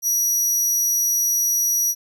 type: tone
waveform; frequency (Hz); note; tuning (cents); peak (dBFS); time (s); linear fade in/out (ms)
sawtooth; 5800; F#8; -35; -15; 0.02-1.95; 50
effects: none